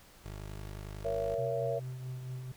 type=tone; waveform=20% pulse; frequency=51 Hz; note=G#1; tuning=31 cents flat; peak=-36 dBFS; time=0.24-1.36 s; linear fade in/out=20 ms
type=chord; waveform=sine; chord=A# diminished; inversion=none; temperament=just; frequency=466.2 / 559.4 / 671.3 Hz; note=A#4 / C#5 / E5; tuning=0 / +16 / +31 cents; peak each=-35 / -35 / -35 dBFS; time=1.04-1.8 s; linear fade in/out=20 ms
type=tone with tremolo; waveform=triangle; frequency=127.9 Hz; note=C3; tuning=39 cents flat; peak=-34 dBFS; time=1.38-2.52 s; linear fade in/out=5 ms; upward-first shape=triangle; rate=4.5 Hz; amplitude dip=45%
effects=pink hiss -58 dBFS RMS until 2.56 s